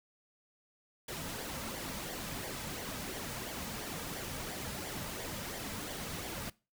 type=noise with flanger; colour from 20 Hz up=pink; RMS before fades=-41 dBFS; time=1.08-6.5 s; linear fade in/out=5 ms; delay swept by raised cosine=0.75 to 2.85 ms; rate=2.9 Hz; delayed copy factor=-0.55; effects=noise-tail reverb RT60 0.3 s tail -22 dB re dry